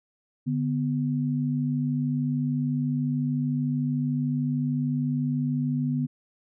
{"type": "tone pair together", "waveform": "sine", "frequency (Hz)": [146.6, 246.6], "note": ["D3", "B3"], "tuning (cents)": [-3, -2], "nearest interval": "major sixth", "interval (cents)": 901, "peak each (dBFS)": [-26, -26], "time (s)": [0.46, 6.07], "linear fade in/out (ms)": 20, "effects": []}